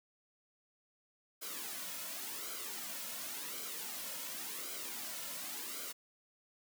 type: noise with flanger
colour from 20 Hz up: white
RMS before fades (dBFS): -43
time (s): 1.41-5.93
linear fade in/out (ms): 20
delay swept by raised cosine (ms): 1.1 to 2.6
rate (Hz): 0.91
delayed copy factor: -0.65
effects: high-pass 200 Hz 12 dB/octave